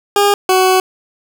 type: tone pair in turn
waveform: 20% pulse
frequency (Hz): 406.2 / 373.3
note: G#4 / F#4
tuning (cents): -38 / +15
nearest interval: minor second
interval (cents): 147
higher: first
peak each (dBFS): -4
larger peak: neither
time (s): 0.16-0.34 / 0.49-0.8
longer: second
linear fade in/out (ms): 2
effects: none